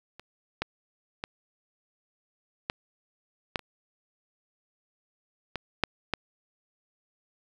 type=clicks; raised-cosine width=0.3 ms; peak=-28 / -12 / -16 / -12 / -10 / -28 / -16 / -6 / -10 dBFS; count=9; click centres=0.196 / 0.62 / 1.239 / 2.699 / 3.558 / 3.593 / 5.557 / 5.837 / 6.137 s; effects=8-bit